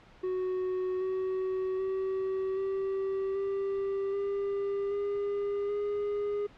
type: tone with pitch steps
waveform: triangle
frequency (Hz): 370 / 375.6 / 381.3 / 387.1 / 392.9 / 398.9 / 404.9 / 411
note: F#4 / F#4 / G4 / G4 / G4 / G4 / G#4 / G#4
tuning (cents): 0 / +26 / -48 / -22 / +4 / +30 / -44 / -18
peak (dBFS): -27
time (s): 0.23-6.47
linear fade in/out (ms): 10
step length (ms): 780
effects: pink hiss -56 dBFS RMS until 6.57 s + low-pass 3000 Hz 12 dB/octave